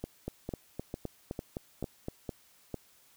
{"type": "two click trains", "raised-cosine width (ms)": 2, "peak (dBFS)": [-22, -22], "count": [8, 7], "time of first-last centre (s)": [[0.28, 2.084], [0.04, 2.743]], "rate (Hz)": [3.88, 2.22], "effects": ["white hiss -63 dBFS RMS until 3.16 s"]}